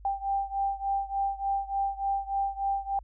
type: beating tone pair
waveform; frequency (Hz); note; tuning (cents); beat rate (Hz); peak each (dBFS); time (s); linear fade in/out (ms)
sine; 788 / 791.4; G5 / G5; +9 / +16; 3.4; -29 / -31; 0.05-2.99; 2
effects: added 50 Hz sine -46 dBFS peak until 3.03 s